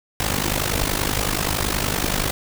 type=noise with amplitude modulation; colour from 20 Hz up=pink; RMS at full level=-19 dBFS; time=0.2-2.31 s; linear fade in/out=0 ms; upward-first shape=sine; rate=50.6 Hz; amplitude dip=80%; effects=none